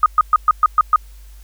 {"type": "tone bursts", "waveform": "sine", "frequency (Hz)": 1244.5, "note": "D#6", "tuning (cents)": 0, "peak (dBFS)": -7, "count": 7, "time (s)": [0.03, 0.96], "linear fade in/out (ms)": 2, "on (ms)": 30, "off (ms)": 120, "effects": ["added 50 Hz sine -37 dBFS peak until 1.43 s", "white hiss -52 dBFS RMS until 1.43 s"]}